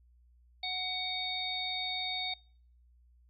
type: harmonic tone with a mistuned harmonic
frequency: 740 Hz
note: F#5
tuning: in tune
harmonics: 1 / 3 / 5 / 6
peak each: -41 / -40 / -36 / -41 dBFS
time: 0.63-2.34 s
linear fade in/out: 5 ms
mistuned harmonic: 3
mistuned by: +22 cents
effects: noise-tail reverb RT60 0.6 s tail -26 dB re dry + added 60 Hz sine -60 dBFS peak until 3.29 s